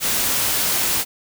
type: noise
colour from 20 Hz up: white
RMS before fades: -20 dBFS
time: 0-1.05 s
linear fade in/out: 50 ms
effects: none